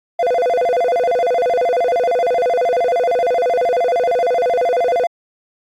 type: tone with vibrato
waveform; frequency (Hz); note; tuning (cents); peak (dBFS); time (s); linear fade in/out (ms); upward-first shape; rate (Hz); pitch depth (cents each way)
triangle; 585; D5; -7; -11; 0.19-5.07; 5; square; 13; 280
effects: AAC 48 kbps